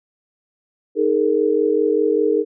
sine chord, D# suspended fourth, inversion none, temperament equal with one note detuned, 311.1 / 415.3 / 460.3 Hz, D#4 / G#4 / A#4, 0 / 0 / -22 cents, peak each -21 / -18 / -18 dBFS, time 0.95-2.45 s, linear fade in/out 50 ms, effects none

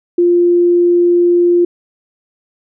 sine tone, 349.2 Hz, F4, in tune, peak -7 dBFS, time 0.18-1.65 s, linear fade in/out 5 ms, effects none

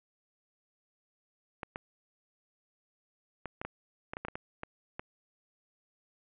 clicks, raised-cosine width 0.5 ms, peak -22 dBFS, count 12, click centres 1.632 / 1.759 / 3.457 / 3.615 / 3.65 / 4.135 / 4.169 / 4.25 / 4.284 / 4.355 / 4.634 / 4.995 s, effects resampled to 8000 Hz + 10-bit

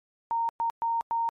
sine tone bursts at uneven times, 923 Hz, A#5, 17 cents flat, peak -24 dBFS, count 4, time 0.31-0.49 / 0.6-0.7 / 0.82-1.01 / 1.11-1.29 s, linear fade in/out 0 ms, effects MP3 64 kbps

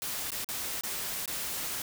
white noise with dropouts, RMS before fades -35 dBFS, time 0.02-1.82 s, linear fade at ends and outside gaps 1 ms, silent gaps 0.305-0.318 / 0.445-0.488 / 0.81-0.835 / 1.258-1.277 s, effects none

